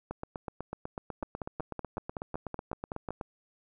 two click trains, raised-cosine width 1 ms, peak -21 / -22 dBFS, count 11 / 26, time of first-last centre 1.23-3.106 / 0.11-3.212 s, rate 5.33 / 8.06 Hz, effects none

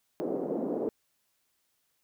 white band-pass noise, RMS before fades -32 dBFS, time 0.2-0.89 s, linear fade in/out 0 ms, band 230 to 490 Hz, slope 24 dB/octave, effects white hiss -75 dBFS RMS until 2.03 s

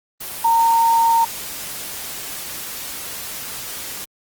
sine tone in noise, 918 Hz, A#5, 27 cents flat, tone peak -12 dBFS, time 0.44-1.25 s, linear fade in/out 10 ms, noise white, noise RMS -30 dBFS, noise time 0.2-4.05 s, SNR +15 dB, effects Opus 24 kbps

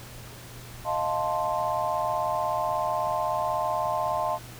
sine chord, F dominant seventh, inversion third, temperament equal, 622.3 / 698.5 / 880 / 1046.5 Hz, Eb5 / F5 / A5 / C6, 0 / 0 / 0 / 0 cents, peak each -30 dBFS, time 0.84-4.39 s, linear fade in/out 50 ms, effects added 120 Hz sine -45 dBFS peak until 4.59 s + pink hiss -45 dBFS RMS until 4.59 s

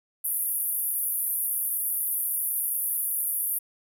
pink band-pass noise, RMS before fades -28 dBFS, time 0.24-3.59 s, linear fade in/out 10 ms, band 10000 to 15000 Hz, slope 96 dB/octave, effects none

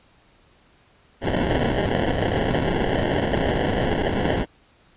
white noise with sample-and-hold, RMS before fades -22 dBFS, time 1.21-4.46 s, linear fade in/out 50 ms, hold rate 1225 Hz, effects pink hiss -57 dBFS RMS until 4.96 s + resampled to 8000 Hz

